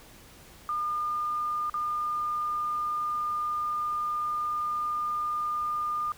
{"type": "tone with dropouts", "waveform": "sine", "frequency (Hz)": 1210, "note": "D#6", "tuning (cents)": -49, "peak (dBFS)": -27, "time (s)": [0.69, 6.12], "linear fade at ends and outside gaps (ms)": 1, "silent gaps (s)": [1.698, 1.741], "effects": ["pink hiss -52 dBFS RMS until 6.17 s"]}